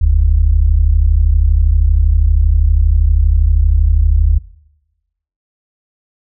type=tone pair together; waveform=sine; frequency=43.42 / 76 Hz; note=F1 / D#2; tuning=-9 / -40 cents; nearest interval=minor seventh; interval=969 cents; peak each=-10 dBFS; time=0.01-4.39 s; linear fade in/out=10 ms; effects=noise-tail reverb RT60 1.0 s tail -23 dB re dry